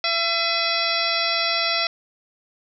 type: harmonic tone with a mistuned harmonic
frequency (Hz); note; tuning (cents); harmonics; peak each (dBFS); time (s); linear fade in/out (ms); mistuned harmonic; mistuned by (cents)
674; E5; +38; 1 / 2 / 3 / 4 / 5 / 6 / 7 / 8; -28 / -28 / -28 / -28 / -28 / -28 / -28 / -28; 0.04-1.87; 2; 4; -110
effects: none